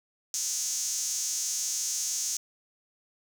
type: tone with high-pass filter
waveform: sawtooth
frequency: 253.9 Hz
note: B3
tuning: 48 cents sharp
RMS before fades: -31 dBFS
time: 0.34-2.37 s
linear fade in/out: 2 ms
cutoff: 6300 Hz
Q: 5.3
effects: none